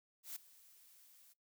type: noise with ADSR envelope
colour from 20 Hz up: blue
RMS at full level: -44 dBFS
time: 0.23-1.34 s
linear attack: 130 ms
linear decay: 6 ms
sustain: -20 dB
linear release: 23 ms
effects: noise-tail reverb RT60 0.2 s tail -25 dB re dry